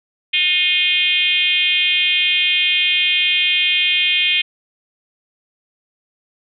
sine tone with frequency modulation, 2827 Hz, F7, 20 cents sharp, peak -13 dBFS, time 0.33-4.42 s, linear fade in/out 10 ms, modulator 339 Hz, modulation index 1.9, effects none

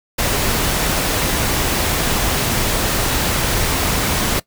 pink noise, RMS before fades -18 dBFS, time 0.18-4.4 s, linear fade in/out 10 ms, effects noise-tail reverb RT60 0.1 s tail -20 dB re dry

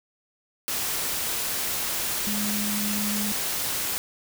sine tone in noise, 207.7 Hz, G#3, in tune, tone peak -28 dBFS, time 2.27-3.32 s, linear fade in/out 0 ms, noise white, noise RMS -28 dBFS, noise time 0.68-3.98 s, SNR -3 dB, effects none

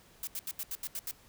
blue noise bursts, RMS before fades -37 dBFS, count 8, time 0.23-1.112 s, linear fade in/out 2 ms, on 42 ms, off 78 ms, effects pink hiss -60 dBFS RMS until 1.28 s

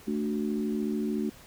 sine chord, D major, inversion second, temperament equal, 220 / 293.7 / 370 Hz, A3 / D4 / F#4, 0 / 0 / 0 cents, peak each -29 / -33 / -34 dBFS, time 0.07-1.3 s, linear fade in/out 10 ms, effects pink hiss -52 dBFS RMS until 1.46 s

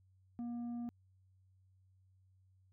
sine tone with tanh clipping, 238.1 Hz, A#3, 37 cents sharp, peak -40 dBFS, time 0.39-0.89 s, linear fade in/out 0 ms, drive 5 dB, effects added 94 Hz sine -66 dBFS peak until 2.72 s

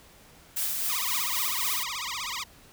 blue noise with tremolo, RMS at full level -28 dBFS, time 0.56-1.84 s, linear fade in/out 10 ms, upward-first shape triangle, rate 3.8 Hz, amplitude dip 35%
10% pulse tone with vibrato, 1090 Hz, C#6, 29 cents flat, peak -23 dBFS, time 0.89-2.44 s, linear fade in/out 10 ms, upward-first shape triangle, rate 16 Hz, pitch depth 300 cents each way
effects pink hiss -54 dBFS RMS until 2.72 s

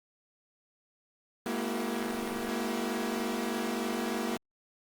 sawtooth tone cluster, 214 / 237.3 / 332.6 / 382 Hz, A3 / A#3 / E4 / G4, -48 / +31 / +16 / -45 cents, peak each -33 / -30 / -34 / -34 dBFS, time 1.46-4.37 s, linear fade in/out 2 ms, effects Opus 24 kbps

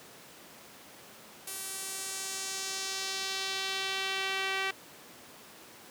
sawtooth tone with band-pass filter sweep, 385.3 Hz, G4, 30 cents flat, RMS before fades -35 dBFS, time 1.47-4.71 s, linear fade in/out 5 ms, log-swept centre 11000 to 2300 Hz, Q 1.4, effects pink hiss -51 dBFS RMS until 5.9 s + high-pass 200 Hz 12 dB/octave

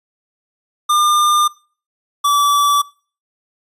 square tone pair in turn, 1203 / 1154.8 Hz, D6 / D6, +41 / -30 cents, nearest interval minor second, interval 71 cents, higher first, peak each -12 dBFS, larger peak neither, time 0.89-1.48 / 2.24-2.82 s, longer first, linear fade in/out 10 ms, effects noise-tail reverb RT60 0.4 s tail -22 dB re dry + resampled to 32000 Hz

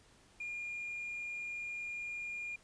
triangle tone with tanh clipping, 2415 Hz, D7, 48 cents sharp, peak -39 dBFS, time 0.4-2.56 s, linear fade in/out 5 ms, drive 5 dB, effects pink hiss -64 dBFS RMS until 2.63 s + resampled to 22050 Hz

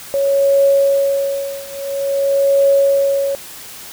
sine tone with tremolo, 554.4 Hz, C#5, in tune, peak -8 dBFS, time 0.14-3.35 s, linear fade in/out 0 ms, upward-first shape triangle, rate 0.49 Hz, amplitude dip 95%, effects white hiss -34 dBFS RMS until 3.92 s

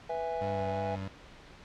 triangle chord, E major, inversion second, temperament just, 494.4 / 659.3 / 824.1 Hz, B4 / E5 / G#5, +2 / 0 / -14 cents, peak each -34 dBFS, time 0.09-0.96 s, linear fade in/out 10 ms
25% pulse tone with vibrato, 98 Hz, G2, in tune, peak -32 dBFS, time 0.41-1.08 s, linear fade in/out 5 ms, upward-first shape triangle, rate 2.9 Hz, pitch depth 39 cents each way
effects pink hiss -52 dBFS RMS until 1.64 s + low-pass 4000 Hz 12 dB/octave

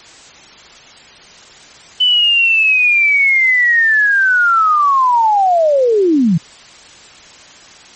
sine linear sweep, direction down, 3018 to 150 Hz, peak -8 dBFS, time 2-6.38 s, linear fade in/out 10 ms, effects white hiss -39 dBFS RMS until 7.95 s + MP3 32 kbps

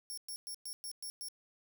15% pulse tone bursts, 5480 Hz, F8, 34 cents flat, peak -35 dBFS, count 7, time 0.1-1.285 s, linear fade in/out 0 ms, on 75 ms, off 110 ms, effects none

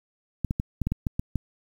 clicks, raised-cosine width 5 ms, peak -13 dBFS, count 9, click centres 0.447 / 0.509 / 0.599 / 0.817 / 0.87 / 0.92 / 1.068 / 1.195 / 1.357 s, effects 8-bit

